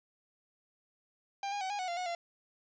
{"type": "tone with pitch steps", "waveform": "45% pulse", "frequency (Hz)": [795, 815, 756, 820, 739, 692, 729, 687], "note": ["G5", "G#5", "F#5", "G#5", "F#5", "F5", "F#5", "F5"], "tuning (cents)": [24, -33, 37, -22, -2, -16, -26, -29], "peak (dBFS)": -34, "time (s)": [1.43, 2.15], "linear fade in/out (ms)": 2, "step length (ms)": 90, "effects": ["resampled to 16000 Hz", "11-bit"]}